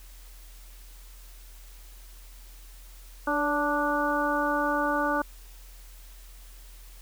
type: harmonic tone with a mistuned harmonic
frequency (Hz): 293.7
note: D4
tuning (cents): 0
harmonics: 1 / 2 / 3 / 4 / 5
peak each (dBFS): -30 / -30 / -30 / -30 / -30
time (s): 3.27-5.22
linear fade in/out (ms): 5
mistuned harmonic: 2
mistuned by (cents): -28
effects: added 42 Hz sine -45 dBFS peak until 7.01 s + white hiss -54 dBFS RMS until 7.01 s